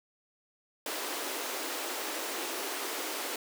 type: high-pass noise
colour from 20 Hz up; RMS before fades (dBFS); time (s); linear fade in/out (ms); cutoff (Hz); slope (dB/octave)
pink; -36; 0.86-3.36; 2; 290; 48
effects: none